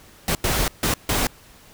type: noise bursts at uneven times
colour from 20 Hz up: pink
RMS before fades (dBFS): -21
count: 4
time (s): 0.28-0.35 / 0.44-0.68 / 0.83-0.94 / 1.09-1.27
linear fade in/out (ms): 2
effects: pink hiss -49 dBFS RMS until 1.73 s